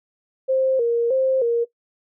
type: tone with vibrato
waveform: sine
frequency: 496.7 Hz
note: B4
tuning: 10 cents sharp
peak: -16 dBFS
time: 0.48-1.65 s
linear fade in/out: 20 ms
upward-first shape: square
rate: 1.6 Hz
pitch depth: 100 cents each way
effects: noise-tail reverb RT60 0.1 s tail -17 dB re dry